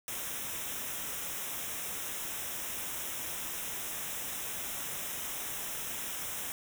white band-stop noise, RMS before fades -38 dBFS, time 0.08-6.52 s, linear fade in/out 0 ms, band 3800 to 5300 Hz, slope 96 dB/octave, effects none

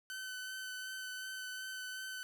sawtooth tone with vibrato, 1519 Hz, F#6, 45 cents sharp, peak -38 dBFS, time 0.1-2.23 s, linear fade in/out 0 ms, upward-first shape sine, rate 2.7 Hz, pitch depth 14 cents each way, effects none

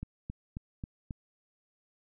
click train, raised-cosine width 5 ms, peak -25 dBFS, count 5, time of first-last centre 0.03-1.108 s, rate 3.71 Hz, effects none

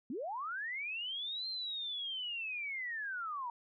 sine linear two-way sweep, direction up then down, 211.4 to 4186 to 926 Hz, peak -37 dBFS, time 0.1-3.5 s, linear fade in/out 2 ms, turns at 1.48 s, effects none

